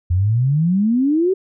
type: exponential sweep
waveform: sine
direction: up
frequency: 84.7 to 391.6 Hz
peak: -13 dBFS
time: 0.1-1.34 s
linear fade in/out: 10 ms
effects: none